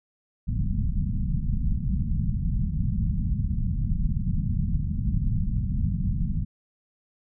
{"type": "low-pass noise", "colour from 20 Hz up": "pink", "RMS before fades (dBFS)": -25, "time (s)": [0.47, 6.45], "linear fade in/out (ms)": 20, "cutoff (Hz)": 210, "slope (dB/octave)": 48, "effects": []}